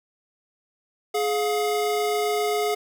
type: tone pair together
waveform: square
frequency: 420.5 / 710 Hz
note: G#4 / F5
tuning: +22 / +28 cents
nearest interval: major sixth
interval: 906 cents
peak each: -24 / -27 dBFS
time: 1.14-2.75 s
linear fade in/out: 10 ms
effects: none